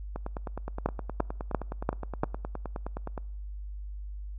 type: two click trains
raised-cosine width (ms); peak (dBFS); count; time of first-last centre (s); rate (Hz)
1; -11 / -21; 5 / 30; 0.86-2.235 / 0.16-3.178; 2.91 / 9.61
effects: noise-tail reverb RT60 0.9 s tail -26 dB re dry + added 50 Hz sine -36 dBFS peak until 4.38 s

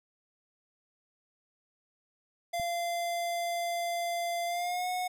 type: tone with pitch glide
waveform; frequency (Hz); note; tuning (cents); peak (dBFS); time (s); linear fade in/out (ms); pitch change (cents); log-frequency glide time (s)
square; 689 to 729.5; F5 to F#5; -24 to -25; -31; 2.53-5.08; 10; +99; 4.46-4.88
type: click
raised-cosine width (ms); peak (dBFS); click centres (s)
5; -31; 2.598
effects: none

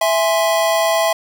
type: chord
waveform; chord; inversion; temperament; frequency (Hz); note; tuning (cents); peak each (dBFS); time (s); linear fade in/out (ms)
square; E augmented; none; equal; 659.3 / 830.6 / 1046.5; E5 / G#5 / B#5; 0 / 0 / 0; -16 / -22 / -22; 0.01-1.13; 5
effects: none

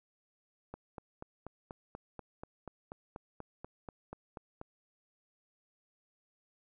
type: click train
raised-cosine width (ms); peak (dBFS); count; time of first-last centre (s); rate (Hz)
1; -29; 17; 0.74-4.614; 4.13
effects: none

